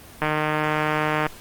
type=click train; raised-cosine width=0.5 ms; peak=-7 dBFS; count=161; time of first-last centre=0.22-1.266 s; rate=153 Hz; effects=pink hiss -44 dBFS RMS until 1.4 s + Opus 24 kbps